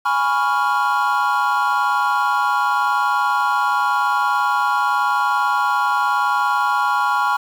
triangle chord, C# dominant seventh, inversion second, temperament equal, 830.6 / 987.8 / 1108.7 / 1396.9 Hz, G#5 / B5 / C#6 / E#6, 0 / 0 / 0 / 0 cents, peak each -19 dBFS, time 0.05-7.37 s, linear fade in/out 10 ms, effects tanh soft clip ceiling -5 dBFS + 7-bit

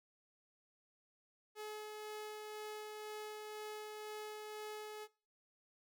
sawtooth tone with tremolo, 425.8 Hz, G#4, 43 cents sharp, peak -40 dBFS, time 1.55-5.08 s, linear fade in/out 50 ms, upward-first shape sine, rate 2 Hz, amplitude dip 25%, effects noise-tail reverb RT60 0.4 s tail -22 dB re dry

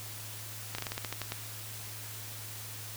slowing click train, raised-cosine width 0.2 ms, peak -17 dBFS, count 10, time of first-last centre 0.75-1.321 s, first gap 34 ms, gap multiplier 1.15, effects added 107 Hz sine -46 dBFS peak until 2.96 s + white hiss -44 dBFS RMS until 2.96 s

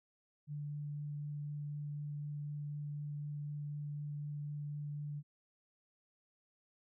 sine tone with vibrato, 146.83 Hz, D3, in tune, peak -39 dBFS, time 0.47-5.23 s, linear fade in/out 50 ms, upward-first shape triangle, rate 4 Hz, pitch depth 8 cents each way, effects none

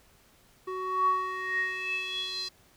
square tone with band-pass filter sweep, 373.3 Hz, F#4, 15 cents sharp, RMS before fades -31 dBFS, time 0.67-2.49 s, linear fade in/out 10 ms, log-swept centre 760 to 4500 Hz, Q 8.6, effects pink hiss -61 dBFS RMS until 2.76 s

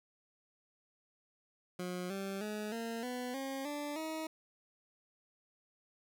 20% pulse tone with pitch steps, 180 / 195.16 / 211.6 / 229.4 / 248.7 / 269.7 / 292.4 / 317 Hz, F#3 / G3 / G#3 / A#3 / B3 / C#4 / D4 / D#4, -47 / -7 / +33 / -28 / +12 / -47 / -7 / +32 cents, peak -33 dBFS, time 1.79-4.27 s, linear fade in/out 5 ms, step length 310 ms, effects none

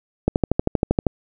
click train, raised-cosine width 2 ms, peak -3 dBFS, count 11, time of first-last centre 0.28-1.067 s, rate 12.7 Hz, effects none

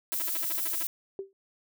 5% pulse tone bursts, 329.9 Hz, E4, 1 cent sharp, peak -26 dBFS, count 10, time 0.12-0.83 s, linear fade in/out 5 ms, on 26 ms, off 50 ms
violet noise, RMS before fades -31 dBFS, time 0.12-0.87 s, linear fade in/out 0 ms
sine tone with exponential decay, 389.7 Hz, G4, 10 cents flat, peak -29 dBFS, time 1.19-1.33 s, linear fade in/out 1 ms, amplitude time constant 29 ms
effects none

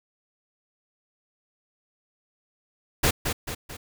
pink noise with echo, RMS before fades -20 dBFS, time 3.03-3.11 s, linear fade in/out 10 ms, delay 220 ms, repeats 3, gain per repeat -6 dB, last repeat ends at 3.77 s, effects none

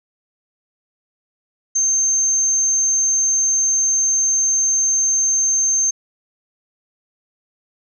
sine tone, 6320 Hz, G8, 13 cents sharp, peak -14 dBFS, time 1.75-5.91 s, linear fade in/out 10 ms, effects none

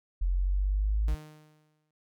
sine exponential sweep, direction up, 43.65 to 55 Hz, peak -24 dBFS, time 0.21-1.15 s, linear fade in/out 10 ms
sawtooth tone with exponential decay, 153.2 Hz, D#3, 27 cents flat, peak -34 dBFS, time 1.08-1.91 s, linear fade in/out 2 ms, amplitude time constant 180 ms
effects none

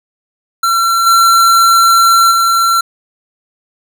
square tone with level steps, 1357 Hz, E6, 50 cents sharp, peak -10 / -6 / -9 dBFS, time 0.63-2.81 s, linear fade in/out 5 ms, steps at 1.06 / 2.31 s, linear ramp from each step 10 ms, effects none

